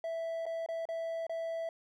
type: tone with dropouts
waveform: triangle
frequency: 659 Hz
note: E5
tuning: 1 cent flat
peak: -32 dBFS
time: 0.04-1.69 s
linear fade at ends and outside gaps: 2 ms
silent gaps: 0.456-0.464 / 0.662-0.687 / 0.854-0.888 / 1.267-1.295 s
effects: none